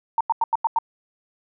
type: tone bursts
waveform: sine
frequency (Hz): 914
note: A#5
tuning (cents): -34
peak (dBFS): -16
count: 6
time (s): 0.18-0.787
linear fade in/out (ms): 2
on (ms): 27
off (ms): 89
effects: none